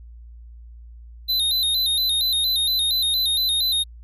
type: tone with vibrato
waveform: square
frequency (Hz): 3865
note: B7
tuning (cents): -38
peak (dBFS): -19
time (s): 1.28-3.84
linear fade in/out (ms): 20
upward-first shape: square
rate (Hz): 4.3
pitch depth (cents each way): 69
effects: added 58 Hz sine -39 dBFS peak until 4.03 s